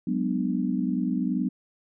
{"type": "chord", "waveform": "sine", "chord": "G# half-diminished seventh", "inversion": "third", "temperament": "just", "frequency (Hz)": [186.89, 207.7, 249.2, 299], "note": ["F#3", "G#3", "B3", "D4"], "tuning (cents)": [18, 0, 16, 31], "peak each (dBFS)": [-28, -32, -27, -31], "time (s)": [0.07, 1.49], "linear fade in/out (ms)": 5, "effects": []}